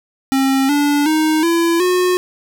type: tone with pitch steps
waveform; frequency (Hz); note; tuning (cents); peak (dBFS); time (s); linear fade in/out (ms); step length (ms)
square; 268.6 / 289.5 / 312.1 / 336.5 / 362.7; C4 / D4 / D#4 / E4 / F#4; +46 / -25 / +5 / +36 / -34; -13; 0.32-2.17; 0; 370
effects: none